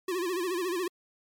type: tone with vibrato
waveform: square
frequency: 358.2 Hz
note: F4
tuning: 44 cents sharp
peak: -29 dBFS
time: 0.08-0.88 s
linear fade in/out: 5 ms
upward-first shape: sine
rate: 14 Hz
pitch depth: 110 cents each way
effects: MP3 96 kbps